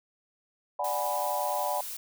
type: chord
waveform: sine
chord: G# half-diminished seventh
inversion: second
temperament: equal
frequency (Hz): 587.3 / 740 / 830.6 / 987.8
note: D5 / F#5 / G#5 / B5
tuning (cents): 0 / 0 / 0 / 0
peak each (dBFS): -33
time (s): 0.79-1.81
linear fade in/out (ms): 5
type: noise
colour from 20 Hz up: blue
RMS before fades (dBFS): -38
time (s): 0.84-1.97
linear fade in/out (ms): 5
effects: none